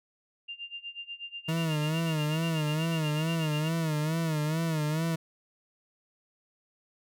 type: tone with tremolo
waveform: sine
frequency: 2794 Hz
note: F7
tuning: in tune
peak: -35 dBFS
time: 0.48-3.69 s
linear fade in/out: 10 ms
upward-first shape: sine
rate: 8.2 Hz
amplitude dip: 90%
type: tone with vibrato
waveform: 40% pulse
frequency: 157.7 Hz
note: D#3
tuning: 24 cents sharp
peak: -26 dBFS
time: 1.48-5.16 s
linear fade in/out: 10 ms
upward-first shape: sine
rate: 2.3 Hz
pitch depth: 89 cents each way
effects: none